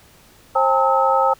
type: tone cluster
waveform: sine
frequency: 532 / 805 / 896 / 1288 Hz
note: C5 / G5 / A5 / E6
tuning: +29 / +46 / +31 / -41 cents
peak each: -19 dBFS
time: 0.55-1.34 s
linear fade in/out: 10 ms
effects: pink hiss -50 dBFS RMS until 1.39 s